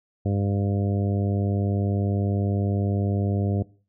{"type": "harmonic tone", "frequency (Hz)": 100, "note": "G2", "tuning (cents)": 35, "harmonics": [1, 2, 3, 4, 5, 6, 7], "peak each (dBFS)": [-22, -28, -32, -34, -36, -38, -39], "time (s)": [0.25, 3.63], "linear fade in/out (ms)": 10, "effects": ["noise-tail reverb RT60 0.4 s tail -21 dB re dry"]}